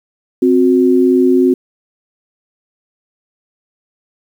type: tone pair together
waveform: sine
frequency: 261.6 / 364.4 Hz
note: C4 / F#4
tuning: 0 / -26 cents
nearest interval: tritone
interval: 574 cents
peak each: -10 dBFS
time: 0.42-1.54 s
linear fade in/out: 5 ms
effects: 7-bit